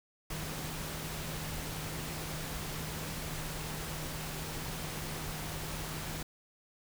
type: tone in noise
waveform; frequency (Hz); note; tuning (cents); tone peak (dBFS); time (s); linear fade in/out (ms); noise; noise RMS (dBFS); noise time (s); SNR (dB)
sine; 155.56; D#3; 0; -43; 0.3-6.23; 5; pink; -40; 0.3-6.23; -6
effects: none